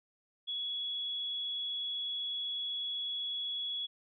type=tone; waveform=sine; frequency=3368 Hz; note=G#7; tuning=24 cents sharp; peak=-34 dBFS; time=0.47-3.87 s; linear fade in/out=20 ms; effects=none